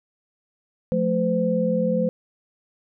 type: tone cluster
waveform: sine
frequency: 178.2 / 218.9 / 511 Hz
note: F3 / A3 / C5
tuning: +35 / -9 / -41 cents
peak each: -24 / -24 / -22 dBFS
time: 0.92-2.09 s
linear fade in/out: 0 ms
effects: none